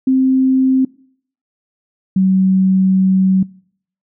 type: tone pair in turn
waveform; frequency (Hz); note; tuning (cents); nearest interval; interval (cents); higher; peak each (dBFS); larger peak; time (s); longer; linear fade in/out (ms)
sine; 262 / 189.11; C4 / F#3; +2 / +38; tritone; 564; first; -9; neither; 0.07-0.85 / 2.16-3.43; second; 5
effects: noise-tail reverb RT60 0.6 s tail -23 dB re dry